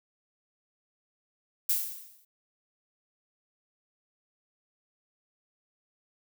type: noise with exponential decay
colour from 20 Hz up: violet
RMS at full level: -24 dBFS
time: 1.69-2.25 s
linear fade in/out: 5 ms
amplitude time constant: 120 ms
effects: none